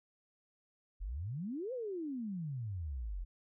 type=exponential two-way sweep; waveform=sine; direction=up then down; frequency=40.39 to 529 to 40.39 Hz; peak=-37 dBFS; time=1-3.25 s; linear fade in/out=20 ms; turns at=1.73 s; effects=none